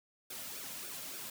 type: noise with flanger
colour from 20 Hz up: white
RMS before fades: -44 dBFS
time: 0.3-1.3 s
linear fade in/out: 5 ms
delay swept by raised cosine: 0.97 to 2.67 ms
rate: 3.5 Hz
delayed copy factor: -0.7
effects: none